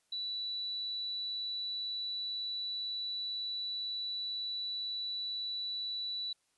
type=tone; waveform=sine; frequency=3951 Hz; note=B7; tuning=in tune; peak=-35 dBFS; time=0.12-6.33 s; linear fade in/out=5 ms; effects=white hiss -75 dBFS RMS until 6.57 s + resampled to 24000 Hz